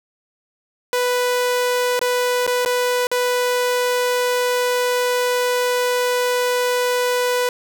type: tone with dropouts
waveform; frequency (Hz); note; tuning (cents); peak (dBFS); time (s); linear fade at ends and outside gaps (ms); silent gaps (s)
sawtooth; 494.3; B4; +1; -13; 0.93-7.49; 1; 1.993-2.014 / 2.466-2.476 / 2.65-2.659 / 3.07-3.115
effects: none